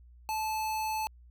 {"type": "tone", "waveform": "square", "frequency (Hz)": 870, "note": "A5", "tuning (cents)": -20, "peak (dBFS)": -31, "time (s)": [0.29, 1.07], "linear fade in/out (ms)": 0, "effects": ["added 60 Hz sine -52 dBFS peak until 1.3 s"]}